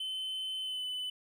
triangle tone with pitch glide, 3057 to 3006 Hz, G7 to F#7, -44 to +27 cents, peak -33 dBFS, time 0-1.1 s, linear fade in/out 5 ms, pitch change -29 cents, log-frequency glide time 0.61-0.85 s, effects none

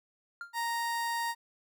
triangle tone with exponential decay, 1396.9 Hz, F6, in tune, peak -33 dBFS, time 0.41-0.57 s, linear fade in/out 1 ms, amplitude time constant 34 ms
30% pulse tone, 932.3 Hz, A#5, in tune, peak -28 dBFS, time 0.53-1.35 s, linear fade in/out 50 ms
effects none

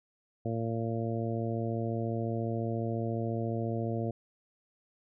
harmonic tone, 114.3 Hz, A#2, 34 cents flat, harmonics 1 / 2 / 3 / 4 / 5 / 6, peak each -33 / -36 / -38 / -39 / -40 / -41 dBFS, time 0.45-4.11 s, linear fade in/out 5 ms, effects none

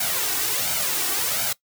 white noise with flanger, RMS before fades -24 dBFS, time 0-1.53 s, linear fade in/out 5 ms, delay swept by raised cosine 1.3 to 2.7 ms, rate 1.4 Hz, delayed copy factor +0.7, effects noise-tail reverb RT60 0.1 s tail -20 dB re dry + high-pass 100 Hz 12 dB/octave

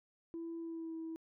sine tone with pitch glide, 332.6 to 324.8 Hz, E4 to E4, +16 to -26 cents, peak -39 dBFS, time 0.34-1.16 s, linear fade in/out 0 ms, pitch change -42 cents, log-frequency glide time 0.59-0.95 s, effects tanh soft clip ceiling -37 dBFS

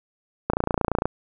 click train, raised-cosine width 1 ms, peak -7 dBFS, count 17, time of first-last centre 0.5-1.056 s, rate 28.8 Hz, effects none

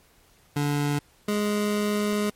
25% pulse tone pair in turn, 145.2 / 208 Hz, D3 / G#3, -19 / +3 cents, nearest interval tritone, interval 622 cents, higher second, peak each -19 dBFS, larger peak neither, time 0.56-0.99 / 1.28-2.3 s, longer second, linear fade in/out 5 ms, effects pink hiss -59 dBFS RMS until 2.35 s + MP3 64 kbps

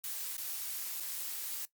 blue noise with dropouts, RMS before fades -39 dBFS, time 0.04-1.65 s, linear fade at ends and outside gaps 0 ms, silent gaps 0.367-0.381 / 1-1.005 s, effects noise-tail reverb RT60 0.1 s tail -17 dB re dry + Opus 48 kbps

